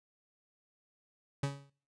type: tone with exponential decay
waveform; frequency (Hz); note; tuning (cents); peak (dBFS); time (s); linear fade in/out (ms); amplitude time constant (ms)
40% pulse; 140; C#3; +18; -27; 1.43-1.7; 5; 58
effects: noise-tail reverb RT60 0.4 s tail -17 dB re dry + resampled to 22050 Hz